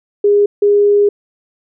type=tone bursts at uneven times; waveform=sine; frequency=409.2 Hz; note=G#4; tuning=26 cents flat; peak=-7 dBFS; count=2; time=0.24-0.46 / 0.62-1.09 s; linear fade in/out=5 ms; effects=none